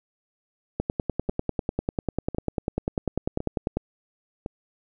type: two click trains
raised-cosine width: 2 ms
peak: -17 / -11 dBFS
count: 4 / 31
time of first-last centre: 1.29-4.461 / 0.8-3.77 s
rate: 0.946 / 10.1 Hz
effects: none